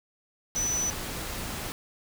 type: tone in noise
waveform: sine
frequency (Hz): 5980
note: F#8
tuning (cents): +17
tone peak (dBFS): -26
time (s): 0.56-0.9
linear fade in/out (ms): 0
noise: pink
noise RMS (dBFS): -35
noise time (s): 0.55-1.72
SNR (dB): +6
effects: none